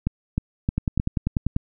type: two click trains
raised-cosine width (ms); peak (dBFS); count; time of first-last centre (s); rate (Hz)
5; -9 / -9; 9 / 4; 0.78-1.564 / 0.07-0.999; 10.2 / 3.23
effects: none